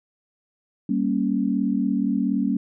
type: chord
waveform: sine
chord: G diminished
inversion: none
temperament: equal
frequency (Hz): 196 / 233.1 / 277.2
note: G3 / Bb3 / Db4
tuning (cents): 0 / 0 / 0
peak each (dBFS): -24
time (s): 0.89-2.57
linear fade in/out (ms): 5
effects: none